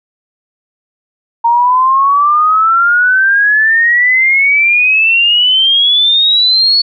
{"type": "exponential sweep", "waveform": "sine", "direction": "up", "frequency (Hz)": [924, 4435], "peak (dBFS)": -6, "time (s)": [1.44, 6.82], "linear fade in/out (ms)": 10, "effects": []}